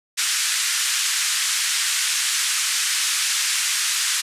white band-pass noise, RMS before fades -22 dBFS, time 0.17-4.22 s, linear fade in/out 20 ms, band 1400 to 9100 Hz, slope 24 dB/octave, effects resampled to 32000 Hz

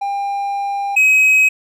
triangle tone pair in turn, 800 / 2540 Hz, G5 / D#7, +35 / +35 cents, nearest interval octave + minor sixth, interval 2000 cents, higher second, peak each -16 / -7 dBFS, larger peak second, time 0.01-0.96 / 0.96-1.49 s, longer first, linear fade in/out 10 ms, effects none

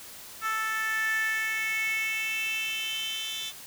10% pulse tone with high-pass filter sweep, 440 Hz, A4, in tune, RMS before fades -30 dBFS, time 0.41-3.53 s, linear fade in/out 50 ms, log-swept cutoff 1400 to 3600 Hz, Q 6.2, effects white hiss -45 dBFS RMS until 3.66 s

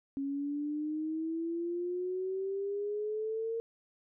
sine exponential sweep, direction up, 273.9 to 459.9 Hz, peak -32 dBFS, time 0.17-3.6 s, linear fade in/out 0 ms, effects none

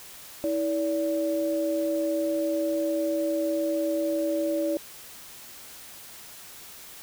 sine tone pair together, 322.7 / 575 Hz, E4 / D5, -37 / -37 cents, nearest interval minor seventh, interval 1000 cents, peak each -27 / -26 dBFS, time 0.44-4.77 s, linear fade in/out 0 ms, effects white hiss -45 dBFS RMS until 7.02 s

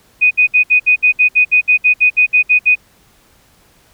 sine tone bursts, 2489 Hz, D#7, in tune, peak -6 dBFS, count 16, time 0.21-2.755 s, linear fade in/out 20 ms, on 100 ms, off 63 ms, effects pink hiss -51 dBFS RMS until 3.93 s

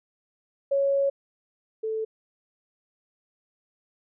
sine tone pair in turn, 554.4 / 440 Hz, C#5 / A4, 0 / 0 cents, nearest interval major third, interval 400 cents, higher first, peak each -20 / -26 dBFS, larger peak first, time 0.71-1.1 / 1.83-2.05 s, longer first, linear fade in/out 10 ms, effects none

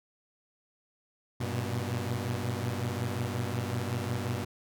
sawtooth tone cluster, 97.1 / 118.1 / 123.6 Hz, G2 / A#2 / B2, -16 / +23 / +2 cents, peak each -31 dBFS, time 1.4-4.45 s, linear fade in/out 10 ms, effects none

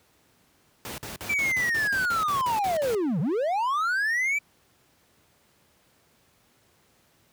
pink noise bursts, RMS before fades -36 dBFS, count 12, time 0.85-2.949 s, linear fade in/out 0 ms, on 130 ms, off 49 ms
triangle linear two-way sweep, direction down then up, 2349 to 134.9 to 2349 Hz, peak -21 dBFS, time 1.29-4.39 s, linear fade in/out 10 ms, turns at 3.2 s
effects pink hiss -63 dBFS RMS until 7.32 s + high-pass 80 Hz 12 dB/octave

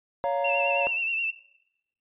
triangle chord, Bb minor, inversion first, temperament just, 559.4 / 699.2 / 932.3 Hz, Db5 / F5 / Bb5, +16 / +2 / 0 cents, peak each -25 / -27 / -28 dBFS, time 0.24-0.87 s, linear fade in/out 0 ms
sine tone with vibrato, 2698 Hz, E7, 40 cents sharp, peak -25 dBFS, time 0.44-1.31 s, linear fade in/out 10 ms, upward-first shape sine, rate 9.4 Hz, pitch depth 46 cents each way
effects noise-tail reverb RT60 0.8 s tail -18 dB re dry + resampled to 8000 Hz

